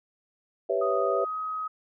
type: chord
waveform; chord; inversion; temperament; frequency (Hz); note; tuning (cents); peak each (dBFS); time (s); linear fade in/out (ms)
sine; C# half-diminished seventh; second; equal; 392 / 493.9 / 554.4 / 659.3; G4 / B4 / C#5 / E5; 0 / 0 / 0 / 0; -29; 0.69-1.25; 10
type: tone with pitch glide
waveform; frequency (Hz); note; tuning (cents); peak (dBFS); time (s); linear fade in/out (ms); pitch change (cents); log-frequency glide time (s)
sine; 1244.5 to 1264.1; D#6 to D#6; 0 to +27; -29; 0.81-1.68; 10; +27; 1.11-1.37
effects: none